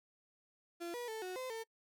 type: tone with pitch steps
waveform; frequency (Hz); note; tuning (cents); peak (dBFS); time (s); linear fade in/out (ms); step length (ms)
35% pulse; 342.8 / 483.8 / 441.3 / 367.8 / 514 / 449.9; F4 / B4 / A4 / F#4 / C5 / A4; -32 / -36 / +5 / -10 / -31 / +39; -39; 0.8-1.64; 20; 140
effects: noise-tail reverb RT60 0.1 s tail -25 dB re dry